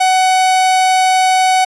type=tone; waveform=45% pulse; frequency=748 Hz; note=F#5; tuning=19 cents sharp; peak=-9 dBFS; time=0-1.65 s; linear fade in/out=10 ms; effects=resampled to 24000 Hz